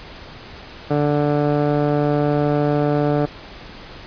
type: tone with low-pass filter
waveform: 15% pulse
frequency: 146.83 Hz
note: D3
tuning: in tune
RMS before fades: -18 dBFS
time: 0.9-3.26 s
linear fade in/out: 10 ms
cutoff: 910 Hz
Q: 1.6
effects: pink hiss -38 dBFS RMS until 4.06 s + resampled to 11025 Hz